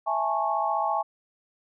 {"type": "chord", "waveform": "sine", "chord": "A major seventh", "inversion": "second", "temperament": "just", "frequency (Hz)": [660, 825, 880, 1100], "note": ["E5", "G#5", "A5", "C#6"], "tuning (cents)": [2, -12, 0, -14], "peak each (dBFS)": [-30, -27, -30, -29], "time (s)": [0.06, 1.03], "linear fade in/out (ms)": 20, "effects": []}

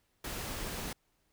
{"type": "noise", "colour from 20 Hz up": "pink", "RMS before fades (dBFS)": -39, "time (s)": [0.24, 0.93], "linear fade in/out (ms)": 5, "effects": ["pink hiss -75 dBFS RMS until 1.32 s"]}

